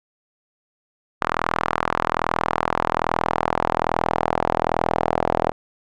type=tone with band-pass filter sweep; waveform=sawtooth; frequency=41.2 Hz; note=E1; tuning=in tune; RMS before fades=-22 dBFS; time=1.21-5.52 s; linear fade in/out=10 ms; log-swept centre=1200 to 720 Hz; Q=2; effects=none